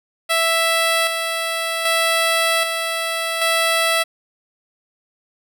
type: tone with tremolo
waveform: 10% pulse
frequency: 660 Hz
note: E5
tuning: 2 cents sharp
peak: -7 dBFS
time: 0.29-4.04 s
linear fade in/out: 20 ms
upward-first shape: square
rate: 0.64 Hz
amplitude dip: 45%
effects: none